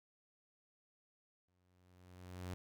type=tone with exponential growth; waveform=sawtooth; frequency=90.6 Hz; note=F#2; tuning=36 cents flat; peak=-37 dBFS; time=1.48-2.54 s; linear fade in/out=0 ms; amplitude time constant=230 ms; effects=none